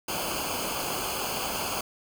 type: noise with comb filter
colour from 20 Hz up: pink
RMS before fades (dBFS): -31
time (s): 0.08-1.81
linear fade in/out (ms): 5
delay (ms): 0.53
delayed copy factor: -0.8
effects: none